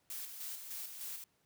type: noise with tremolo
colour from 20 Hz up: blue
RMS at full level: -43 dBFS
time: 0.1-1.24 s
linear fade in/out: 2 ms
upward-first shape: square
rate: 3.3 Hz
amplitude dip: 45%
effects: pink hiss -75 dBFS RMS until 1.45 s + high-pass 80 Hz 12 dB/octave